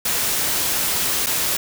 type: noise with dropouts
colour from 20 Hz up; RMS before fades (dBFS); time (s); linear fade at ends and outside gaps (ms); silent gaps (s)
white; -21; 0.05-1.57; 5; 1.262-1.267
effects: none